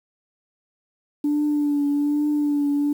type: tone with vibrato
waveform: sine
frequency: 291.9 Hz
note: D4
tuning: 10 cents flat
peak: -17 dBFS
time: 1.24-2.93 s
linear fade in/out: 5 ms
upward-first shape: triangle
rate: 1.2 Hz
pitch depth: 36 cents each way
effects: tanh soft clip ceiling -15 dBFS + 8-bit